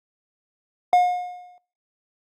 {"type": "tone with exponential decay", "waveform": "triangle", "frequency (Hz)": 718, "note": "F5", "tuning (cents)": 48, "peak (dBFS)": -9, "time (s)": [0.93, 1.58], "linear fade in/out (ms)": 1, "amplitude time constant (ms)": 140, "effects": ["noise-tail reverb RT60 0.6 s tail -24 dB re dry", "Opus 48 kbps"]}